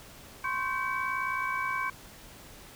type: tone cluster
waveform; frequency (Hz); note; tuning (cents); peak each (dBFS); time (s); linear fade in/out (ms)
sine; 1035 / 1094 / 1553 / 2276; C6 / C#6 / G6 / C#7; -19 / -23 / -17 / +45; -34 / -34 / -34 / -35; 0.44-1.9; 5
effects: pink hiss -50 dBFS RMS until 2.75 s